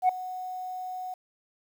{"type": "tone with ADSR envelope", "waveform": "sine", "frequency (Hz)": 738, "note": "F#5", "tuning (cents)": -5, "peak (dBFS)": -14, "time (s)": [0.02, 1.14], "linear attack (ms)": 70, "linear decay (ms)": 4, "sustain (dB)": -19, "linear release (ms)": 4, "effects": ["tanh soft clip ceiling -16 dBFS", "9-bit"]}